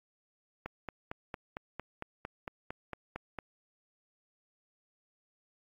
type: click train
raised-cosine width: 0.5 ms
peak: -23 dBFS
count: 13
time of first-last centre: 0.66-3.387 s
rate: 4.4 Hz
effects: AAC 32 kbps